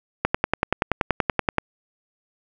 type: click train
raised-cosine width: 0.5 ms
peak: -3 dBFS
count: 15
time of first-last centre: 0.25-1.583 s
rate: 10.5 Hz
effects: none